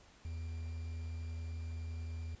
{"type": "tone with quantisation", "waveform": "triangle", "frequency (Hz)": 81.9, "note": "E2", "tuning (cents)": -11, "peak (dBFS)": -37, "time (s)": [0.25, 2.35], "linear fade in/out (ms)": 0, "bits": 10, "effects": ["pink hiss -62 dBFS RMS until 2.4 s", "resampled to 16000 Hz"]}